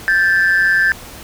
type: tone pair together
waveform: sine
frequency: 1568 / 1749.9 Hz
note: G6 / A6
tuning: 0 / -10 cents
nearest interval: major second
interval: 190 cents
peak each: -12 dBFS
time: 0.08-0.92 s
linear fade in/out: 0 ms
effects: tanh soft clip ceiling -6 dBFS + pink hiss -35 dBFS RMS until 1.23 s